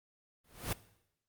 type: noise with exponential growth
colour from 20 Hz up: pink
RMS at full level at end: -31 dBFS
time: 0.44-0.73 s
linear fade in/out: 5 ms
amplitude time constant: 61 ms
effects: noise-tail reverb RT60 0.8 s tail -18 dB re dry + Opus 32 kbps